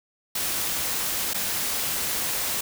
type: noise with dropouts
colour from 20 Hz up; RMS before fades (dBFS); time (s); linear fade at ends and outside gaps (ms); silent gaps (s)
white; -27; 0.35-2.61; 5; 1.335-1.343
effects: none

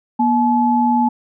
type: tone pair together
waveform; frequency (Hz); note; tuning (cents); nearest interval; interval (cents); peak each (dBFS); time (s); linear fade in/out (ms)
sine; 240.1 / 858.6; B3 / A5; -49 / -43; octave + minor seventh; 2206; -15; 0.19-1.09; 10
effects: none

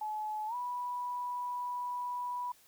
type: tone with pitch glide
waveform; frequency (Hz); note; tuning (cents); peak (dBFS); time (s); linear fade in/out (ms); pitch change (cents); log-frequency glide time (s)
sine; 855 to 982.1; A5 to B5; -50 to -10; -34; 0.01-2.52; 5; +240; 0.47-0.55
effects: white hiss -63 dBFS RMS until 2.67 s

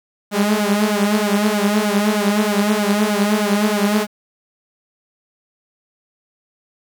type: tone with flanger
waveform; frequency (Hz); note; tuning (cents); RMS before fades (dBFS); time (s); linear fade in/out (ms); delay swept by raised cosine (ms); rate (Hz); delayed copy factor
sawtooth; 207.7; G#3; 0; -17; 0.31-4.07; 50; 1.3 to 6.4; 3.2; +0.9
effects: 7-bit

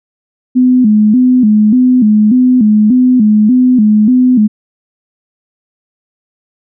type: tone with vibrato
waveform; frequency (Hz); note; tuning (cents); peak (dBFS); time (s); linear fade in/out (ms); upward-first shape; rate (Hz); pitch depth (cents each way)
sine; 231.6; A#3; -11; -4; 0.55-4.48; 20; square; 1.7; 150
effects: none

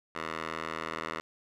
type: tone with band-pass filter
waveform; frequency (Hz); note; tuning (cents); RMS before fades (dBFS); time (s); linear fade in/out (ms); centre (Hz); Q
10% pulse; 80.2; E2; -47; -37; 0.15-1.21; 5; 1500; 1.1
effects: none

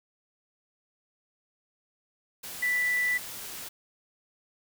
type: tone in noise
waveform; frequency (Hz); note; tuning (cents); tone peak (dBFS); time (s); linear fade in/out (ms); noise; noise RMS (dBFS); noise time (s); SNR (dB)
sine; 1975.5; B6; 0; -24; 2.62-3.18; 10; white; -40; 2.43-3.69; +13
effects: none

